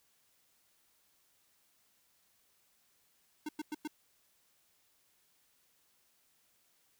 square tone bursts, 304.1 Hz, D#4, 40 cents flat, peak -37 dBFS, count 4, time 3.46-3.876 s, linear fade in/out 5 ms, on 29 ms, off 100 ms, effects white hiss -72 dBFS RMS until 6.99 s

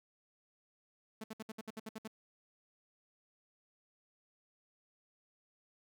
sawtooth tone bursts, 219.5 Hz, A3, 4 cents flat, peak -38 dBFS, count 10, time 1.21-2.077 s, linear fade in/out 5 ms, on 30 ms, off 63 ms, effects none

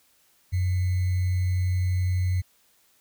sine tone with sample-and-hold, 91.2 Hz, F#2, 24 cents flat, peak -21 dBFS, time 0.52-2.42 s, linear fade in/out 20 ms, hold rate 2100 Hz, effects white hiss -63 dBFS RMS until 3 s

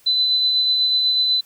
sine tone with tremolo, 4014 Hz, B7, 27 cents sharp, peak -14 dBFS, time 0.06-1.41 s, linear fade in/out 10 ms, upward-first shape sine, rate 8.1 Hz, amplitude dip 25%, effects white hiss -54 dBFS RMS until 1.45 s

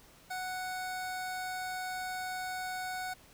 25% pulse tone, 740 Hz, F#5, in tune, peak -32 dBFS, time 0.3-3.14 s, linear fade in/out 10 ms, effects pink hiss -59 dBFS RMS until 3.33 s

